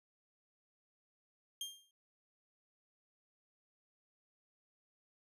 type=tone with exponential decay; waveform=sawtooth; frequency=3200 Hz; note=G7; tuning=35 cents sharp; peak=-34 dBFS; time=1.61-1.91 s; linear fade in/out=2 ms; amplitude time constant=65 ms; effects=resampled to 32000 Hz